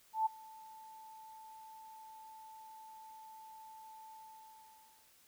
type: tone with ADSR envelope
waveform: sine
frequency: 880 Hz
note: A5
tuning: in tune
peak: -27 dBFS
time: 0.13-5.12 s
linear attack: 130 ms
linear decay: 12 ms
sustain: -24 dB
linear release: 980 ms
effects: white hiss -66 dBFS RMS until 5.27 s